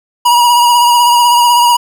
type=tone with vibrato; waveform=square; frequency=960 Hz; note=B5; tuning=49 cents flat; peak=-6 dBFS; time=0.25-1.77 s; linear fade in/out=10 ms; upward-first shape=sine; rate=16 Hz; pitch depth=29 cents each way; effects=none